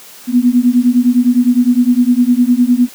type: beating tone pair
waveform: sine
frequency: 240.5 / 250.3 Hz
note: B3 / B3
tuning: -46 / +23 cents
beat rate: 9.8 Hz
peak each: -10 dBFS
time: 0.27-2.89 s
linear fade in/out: 50 ms
effects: white hiss -37 dBFS RMS until 2.94 s + high-pass 150 Hz 12 dB/octave